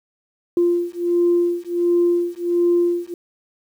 sine beating tone pair, 347 / 348.4 Hz, F4 / F4, -11 / -4 cents, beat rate 1.4 Hz, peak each -18 dBFS, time 0.57-3.14 s, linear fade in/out 2 ms, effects tanh soft clip ceiling -8 dBFS + 8-bit

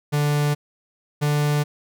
45% pulse tone pair in turn, 146.83 / 147.42 Hz, D3 / D3, 0 / +7 cents, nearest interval unison, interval 7 cents, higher second, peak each -18 dBFS, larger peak neither, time 0.12-0.55 / 1.21-1.64 s, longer neither, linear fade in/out 20 ms, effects none

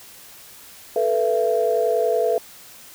sine tone cluster, 438.8 / 489.4 / 670 Hz, A4 / B4 / E5, -5 / -16 / +28 cents, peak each -21 dBFS, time 0.96-2.38 s, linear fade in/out 2 ms, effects tanh soft clip ceiling -7 dBFS + white hiss -44 dBFS RMS until 2.94 s

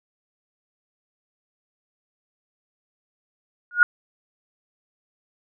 sine tone with exponential growth, 1439 Hz, F#6, 49 cents flat, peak -6 dBFS, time 3.71-3.83 s, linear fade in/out 1 ms, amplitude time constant 25 ms, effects none

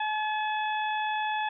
harmonic tone, 856 Hz, A5, 48 cents flat, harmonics 1 / 2 / 3 / 4, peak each -28 / -34 / -38 / -40 dBFS, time 0-1.49 s, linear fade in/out 5 ms, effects none

